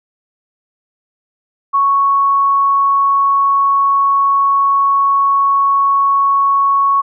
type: tone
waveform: sine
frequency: 1108.7 Hz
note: C#6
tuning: in tune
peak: -9 dBFS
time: 1.73-7.02 s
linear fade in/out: 20 ms
effects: none